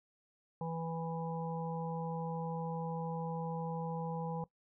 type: harmonic tone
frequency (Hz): 164.81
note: E3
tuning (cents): 0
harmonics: 1 / 3 / 5 / 6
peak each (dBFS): -38 / -42 / -43 / -48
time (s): 0.61-4.44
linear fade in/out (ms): 2
effects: noise-tail reverb RT60 0.1 s tail -18 dB re dry